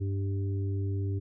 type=harmonic tone; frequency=98.2 Hz; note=G2; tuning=4 cents sharp; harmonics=1 / 3 / 4; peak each=-28 / -40 / -41 dBFS; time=0-1.2 s; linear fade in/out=20 ms; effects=none